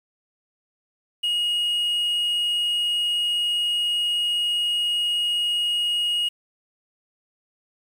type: tone with quantisation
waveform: triangle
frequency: 2879 Hz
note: F#7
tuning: 48 cents flat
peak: -19 dBFS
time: 1.23-6.29 s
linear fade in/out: 10 ms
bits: 8
effects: none